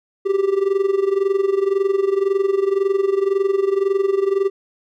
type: tone with amplitude modulation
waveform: triangle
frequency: 392 Hz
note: G4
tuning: in tune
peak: -10 dBFS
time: 0.25-4.5 s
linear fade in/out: 20 ms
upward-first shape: sine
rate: 21.9 Hz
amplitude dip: 80%
effects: none